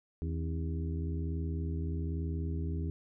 harmonic tone with a mistuned harmonic, 81.1 Hz, E2, 28 cents flat, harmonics 1 / 2 / 3 / 4 / 5, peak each -33 / -39 / -43 / -45 / -47 dBFS, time 0.22-2.9 s, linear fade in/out 0 ms, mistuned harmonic 3, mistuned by +120 cents, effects none

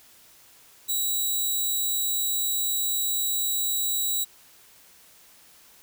5% pulse tone, 3884 Hz, B7, 30 cents flat, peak -16 dBFS, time 0.88-4.25 s, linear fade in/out 20 ms, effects white hiss -54 dBFS RMS until 5.82 s

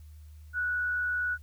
sine tone with frequency modulation, 1471 Hz, F#6, 11 cents flat, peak -27 dBFS, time 0.53-1.38 s, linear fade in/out 50 ms, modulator 75.6 Hz, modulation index 0.25, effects added 76 Hz sine -46 dBFS peak until 1.42 s + white hiss -67 dBFS RMS until 1.42 s

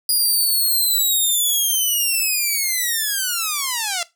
5% pulse linear sweep, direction down, 4900 to 670 Hz, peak -9 dBFS, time 0.09-4.03 s, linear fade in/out 2 ms, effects noise-tail reverb RT60 0.2 s tail -18 dB re dry

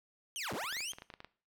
20% pulse linear two-way sweep, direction down then up, 3258 to 77.78 to 3258 Hz, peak -32 dBFS, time 0.36-0.92 s, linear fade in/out 0 ms, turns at 0.53 s
clicks, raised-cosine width 0.3 ms, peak -31 dBFS, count 11, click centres 0.641 / 0.726 / 0.768 / 0.806 / 0.934 / 0.985 / 1.021 / 1.102 / 1.139 / 1.204 / 1.246 s
effects noise-tail reverb RT60 0.4 s tail -18 dB re dry

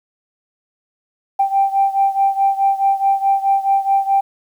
sine beating tone pair, 784 / 788.7 Hz, G5 / G5, 0 / +10 cents, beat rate 4.7 Hz, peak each -14 / -17 dBFS, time 1.39-4.21 s, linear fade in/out 10 ms, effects tanh soft clip ceiling -5 dBFS + 8-bit

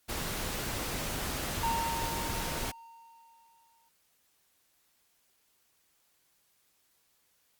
pink noise, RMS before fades -35 dBFS, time 0.08-2.72 s, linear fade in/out 20 ms
triangle tone with exponential decay, 919 Hz, A#5, 25 cents flat, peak -26 dBFS, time 1.63-3.89 s, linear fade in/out 5 ms, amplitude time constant 490 ms
effects white hiss -71 dBFS RMS until 7.59 s + Opus 48 kbps

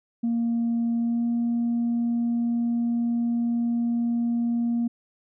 sine tone with pitch glide, 233.1 to 235.5 Hz, A#3 to A#3, 0 to +18 cents, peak -20 dBFS, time 0.23-4.88 s, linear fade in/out 10 ms, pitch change +18 cents, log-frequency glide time 0.97-1.26 s, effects tanh soft clip ceiling -19 dBFS

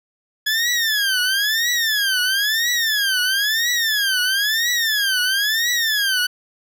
20% pulse tone with vibrato, 1690 Hz, G#6, 30 cents sharp, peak -12 dBFS, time 0.46-6.27 s, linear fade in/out 10 ms, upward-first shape triangle, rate 1 Hz, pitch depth 260 cents each way, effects none

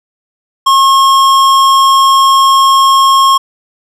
triangle tone with hard clipping, 1080 Hz, C#6, 45 cents flat, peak -6 dBFS, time 0.66-3.38 s, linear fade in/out 10 ms, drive 18 dB, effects none

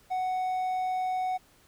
triangle tone, 742 Hz, F#5, 5 cents sharp, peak -25 dBFS, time 0.1-1.38 s, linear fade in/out 20 ms, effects pink hiss -61 dBFS RMS until 1.67 s

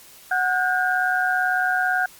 sine tone cluster, 739 / 1453 / 1591 Hz, F#5 / F#6 / G6, -2 / -32 / +25 cents, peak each -23 dBFS, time 0.31-2.06 s, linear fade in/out 5 ms, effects white hiss -47 dBFS RMS until 2.19 s + Opus 48 kbps

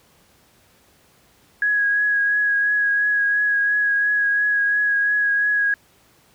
sine tone with vibrato, 1661.2 Hz, G#6, in tune, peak -16 dBFS, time 1.62-5.74 s, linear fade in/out 2 ms, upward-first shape triangle, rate 2.9 Hz, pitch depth 22 cents each way, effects pink hiss -56 dBFS RMS until 6.34 s + high-pass 60 Hz 12 dB/octave

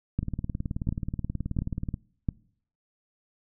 two click trains, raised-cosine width 5 ms, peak -18 / -13 dBFS, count 33 / 4, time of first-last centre 0.23-1.941 / 0.19-2.288 s, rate 18.7 / 1.43 Hz, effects noise-tail reverb RT60 0.6 s tail -24 dB re dry

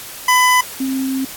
25% pulse / sine tone pair in turn, 1002 / 265.4 Hz, B5 / C4, +25 / +25 cents, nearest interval octave + major seventh, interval 2300 cents, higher first, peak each -6 / -17 dBFS, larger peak first, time 0.28-0.61 / 0.8-1.25 s, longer second, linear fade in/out 5 ms, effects white hiss -32 dBFS RMS until 1.36 s + AAC 64 kbps

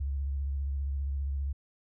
sine tone with vibrato, 69.3 Hz, C#2, in tune, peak -29 dBFS, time 0-1.53 s, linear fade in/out 10 ms, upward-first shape sine, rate 15 Hz, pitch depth 56 cents each way, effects none

